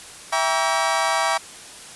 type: chord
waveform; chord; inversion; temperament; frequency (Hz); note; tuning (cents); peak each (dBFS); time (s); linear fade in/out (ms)
30% pulse; E diminished seventh; none; just; 659.3 / 791.1 / 949.3 / 1139.2; E5 / G5 / Bb5 / Db6; 0 / +16 / +31 / +47; -22; 0.32-1.38; 10
effects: white hiss -40 dBFS RMS until 1.95 s + resampled to 24000 Hz